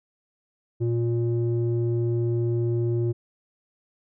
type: tone with low-pass filter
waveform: square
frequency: 117.5 Hz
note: A#2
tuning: 14 cents sharp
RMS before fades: -24 dBFS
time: 0.8-3.13 s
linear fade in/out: 20 ms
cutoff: 320 Hz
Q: 2.9
effects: none